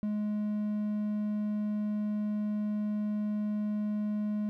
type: tone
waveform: triangle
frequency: 210 Hz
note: G#3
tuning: 19 cents sharp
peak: -27 dBFS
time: 0.03-4.49 s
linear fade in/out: 0 ms
effects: none